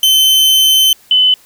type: tone pair in turn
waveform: 40% pulse / sine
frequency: 3074 / 3021 Hz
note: G7 / F#7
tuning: -35 / +35 cents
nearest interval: unison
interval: 30 cents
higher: first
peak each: -6 dBFS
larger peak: neither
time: 0.03-0.93 / 1.11-1.34 s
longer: first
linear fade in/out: 2 ms
effects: white hiss -46 dBFS RMS until 1.45 s